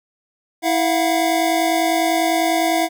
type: tone cluster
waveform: square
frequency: 326.7 / 678 / 728 Hz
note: E4 / E5 / F#5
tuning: -15 / +49 / -28 cents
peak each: -21 dBFS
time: 0.62-2.89 s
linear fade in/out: 50 ms
effects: none